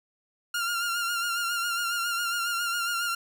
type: tone with vibrato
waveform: sawtooth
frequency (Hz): 1396.9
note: F6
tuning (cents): 0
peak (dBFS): -23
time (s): 0.54-3.15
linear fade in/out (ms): 5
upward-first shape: sine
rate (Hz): 7.3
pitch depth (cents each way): 40
effects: none